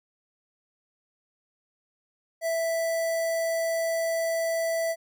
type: tone with notch filter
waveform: square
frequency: 659.3 Hz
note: E5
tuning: in tune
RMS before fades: -27 dBFS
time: 2.41-4.96 s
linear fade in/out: 50 ms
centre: 3400 Hz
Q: 2
effects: none